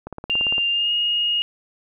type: click train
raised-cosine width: 1 ms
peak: -18 dBFS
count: 10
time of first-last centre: 0.07-0.581 s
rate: 17.6 Hz
type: tone with pitch glide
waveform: sine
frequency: 2794 to 2863 Hz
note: F7 to F7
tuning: 0 to +42 cents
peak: -18 dBFS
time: 0.3-1.42 s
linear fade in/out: 0 ms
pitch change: +42 cents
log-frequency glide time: 0.71-0.92 s
effects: none